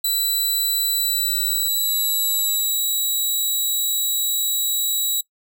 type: tone with pitch glide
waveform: 5% pulse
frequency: 3975 to 3886 Hz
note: B7 to B7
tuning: +10 to -29 cents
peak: -12 dBFS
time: 0.04-5.21 s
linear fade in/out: 5 ms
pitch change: -39 cents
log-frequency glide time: 0.93-2.81 s
effects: noise-tail reverb RT60 0.1 s tail -23 dB re dry